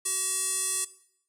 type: tone with band-pass filter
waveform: square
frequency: 378.9 Hz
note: F#4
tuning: 41 cents sharp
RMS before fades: -29 dBFS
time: 0.05-0.85 s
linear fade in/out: 10 ms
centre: 8800 Hz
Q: 4.9
effects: noise-tail reverb RT60 0.7 s tail -18 dB re dry